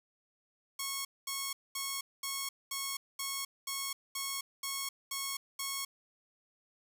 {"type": "tone bursts", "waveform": "5% pulse", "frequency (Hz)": 1097, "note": "C#6", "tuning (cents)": -18, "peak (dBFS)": -23, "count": 11, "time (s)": [0.79, 5.85], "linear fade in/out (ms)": 5, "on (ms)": 260, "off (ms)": 220, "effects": []}